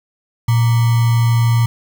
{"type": "tone with sample-and-hold", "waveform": "sine", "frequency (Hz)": 116.54, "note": "A#2", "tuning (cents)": 0, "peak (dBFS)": -10, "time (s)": [0.48, 1.66], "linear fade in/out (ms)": 5, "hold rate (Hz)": 1050, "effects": []}